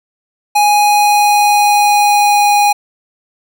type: tone with pitch glide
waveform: square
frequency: 830 to 822.4 Hz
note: G#5 to G#5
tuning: -1 to -17 cents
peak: -8 dBFS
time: 0.55-2.73 s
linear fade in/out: 10 ms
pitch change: -16 cents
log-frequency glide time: 0.74-2.55 s
effects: none